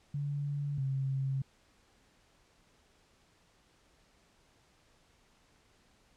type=tone pair in turn; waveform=sine; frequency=143.5 / 134.83 Hz; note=D3 / C#3; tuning=-40 / -48 cents; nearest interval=minor second; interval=108 cents; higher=first; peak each=-32 / -30 dBFS; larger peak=second; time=0.14-0.78 / 0.78-1.42 s; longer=neither; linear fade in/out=5 ms; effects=pink hiss -67 dBFS RMS until 6.16 s + low-pass 8000 Hz 12 dB/octave